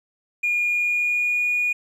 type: tone with pitch glide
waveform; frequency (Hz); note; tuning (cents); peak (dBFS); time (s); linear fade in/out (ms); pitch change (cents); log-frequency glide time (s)
triangle; 2428 to 2448; D#7 to D#7; -43 to -29; -16; 0.43-1.73; 10; +14; 0.64-1.49
effects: tanh soft clip ceiling -16 dBFS